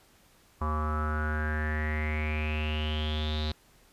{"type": "tone with low-pass filter sweep", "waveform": "square", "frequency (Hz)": 76.6, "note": "D#2", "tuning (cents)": -27, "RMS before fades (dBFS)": -30, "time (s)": [0.61, 3.52], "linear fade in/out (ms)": 5, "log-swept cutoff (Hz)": [1100, 4000], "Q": 9.7, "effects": ["pink hiss -61 dBFS RMS until 3.92 s", "resampled to 32000 Hz"]}